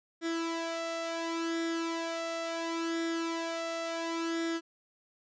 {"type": "tone with flanger", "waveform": "sawtooth", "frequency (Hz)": 331.4, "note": "E4", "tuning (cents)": 9, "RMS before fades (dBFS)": -34, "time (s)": [0.21, 4.61], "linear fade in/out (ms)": 50, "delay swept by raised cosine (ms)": [0.55, 1.55], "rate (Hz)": 0.71, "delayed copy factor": 0.65, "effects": ["resampled to 16000 Hz"]}